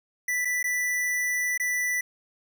square tone with dropouts, 1977 Hz, B6, 1 cent sharp, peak -25 dBFS, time 0.28-2.01 s, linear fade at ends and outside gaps 5 ms, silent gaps 0.449-0.453 / 0.629-0.64 / 1.577-1.598 s, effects none

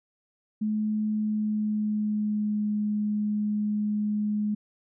sine tone with pitch glide, 213.8 to 209.8 Hz, A3 to G#3, -49 to +18 cents, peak -24 dBFS, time 0.61-4.55 s, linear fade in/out 10 ms, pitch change -33 cents, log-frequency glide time 1.11-2.69 s, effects none

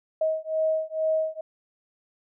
sine beating tone pair, 632 / 634.2 Hz, D#5 / D#5, +27 / +33 cents, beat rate 2.2 Hz, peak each -26 dBFS, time 0.21-1.41 s, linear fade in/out 5 ms, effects none

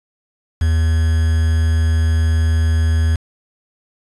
triangle tone with quantisation, 80.6 Hz, E2, 38 cents flat, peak -10 dBFS, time 0.61-3.16 s, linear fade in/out 5 ms, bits 5, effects resampled to 24000 Hz

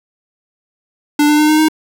square tone with pitch steps, 294.9 / 299.2 / 303.5 / 308 / 312.4 Hz, D4 / D4 / D#4 / D#4 / D#4, +7 / +32 / -43 / -17 / +7 cents, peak -9 dBFS, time 1.19-1.685 s, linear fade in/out 5 ms, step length 99 ms, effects 8-bit

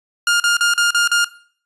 sawtooth tone bursts, 1411 Hz, F6, 17 cents sharp, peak -9 dBFS, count 6, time 0.27-1.245 s, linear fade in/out 2 ms, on 130 ms, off 39 ms, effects noise-tail reverb RT60 0.5 s tail -18 dB re dry + resampled to 24000 Hz

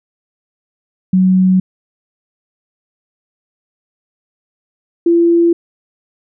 sine tone pair in turn, 186.2 / 339.7 Hz, F#3 / F4, +11 / -48 cents, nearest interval minor seventh, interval 1041 cents, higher second, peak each -7 / -7 dBFS, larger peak neither, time 1.13-1.6 / 5.06-5.53 s, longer neither, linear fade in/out 5 ms, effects none

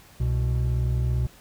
triangle tone pair together, 65.2 / 123.08 Hz, C2 / B2, -5 / -5 cents, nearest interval major seventh, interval 1100 cents, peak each -22 dBFS, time 0.2-1.27 s, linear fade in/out 5 ms, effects pink hiss -52 dBFS RMS until 1.4 s

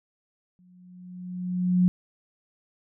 sine tone with exponential growth, 180.6 Hz, F#3, 42 cents flat, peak -15 dBFS, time 0.59-1.88 s, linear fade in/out 0 ms, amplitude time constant 280 ms, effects none

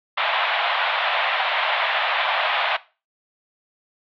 pink band-pass noise, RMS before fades -22 dBFS, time 0.17-2.77 s, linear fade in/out 10 ms, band 630 to 3600 Hz, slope 48 dB/octave, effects noise-tail reverb RT60 0.3 s tail -17 dB re dry

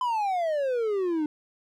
triangle exponential sweep, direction down, 1025 to 295.4 Hz, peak -22 dBFS, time 0.01-1.26 s, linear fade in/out 2 ms, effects none

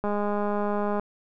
click train, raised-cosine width 1 ms, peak -15 dBFS, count 198, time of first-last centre 0.04-0.996 s, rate 206 Hz, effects none

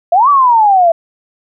sine exponential two-way sweep, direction up then down, 654 to 1174.7 to 654 Hz, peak -5 dBFS, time 0.12-0.92 s, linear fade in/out 5 ms, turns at 0.29 s, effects none

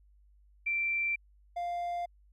sine / triangle tone pair in turn, 2349 / 698.4 Hz, D7 / F5, 0 / 0 cents, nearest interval octave + major sixth, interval 2100 cents, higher first, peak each -28 / -30 dBFS, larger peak first, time 0.66-1.16 / 1.56-2.06 s, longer neither, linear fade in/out 10 ms, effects added 50 Hz sine -59 dBFS peak until 2.32 s

